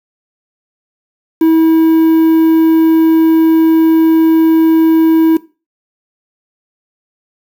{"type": "tone with quantisation", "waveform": "triangle", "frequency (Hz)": 323.1, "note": "E4", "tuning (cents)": -35, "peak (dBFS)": -3, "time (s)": [1.41, 5.37], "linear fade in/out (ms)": 5, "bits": 5, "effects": ["noise-tail reverb RT60 0.3 s tail -18 dB re dry"]}